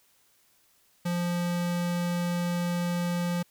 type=tone; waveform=square; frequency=174.61 Hz; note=F3; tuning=in tune; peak=-27 dBFS; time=1.05-3.43 s; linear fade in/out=10 ms; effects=white hiss -65 dBFS RMS until 3.5 s